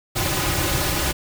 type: noise with comb filter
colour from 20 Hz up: pink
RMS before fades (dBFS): -22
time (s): 0.15-1.13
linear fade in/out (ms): 20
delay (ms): 4.4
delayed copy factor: -0.85
effects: none